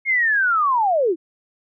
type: linear sweep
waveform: sine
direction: down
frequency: 2174 to 300.1 Hz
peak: -15 dBFS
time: 0.05-1.16 s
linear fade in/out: 50 ms
effects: none